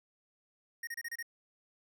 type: tone bursts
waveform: square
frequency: 1864.7 Hz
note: A#6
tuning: in tune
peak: -38 dBFS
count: 6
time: 0.83-1.227 s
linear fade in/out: 5 ms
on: 42 ms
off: 29 ms
effects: none